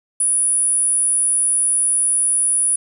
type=tone; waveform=sine; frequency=9810 Hz; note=D#9; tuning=26 cents flat; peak=-14 dBFS; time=0.2-2.76 s; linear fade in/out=5 ms; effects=8-bit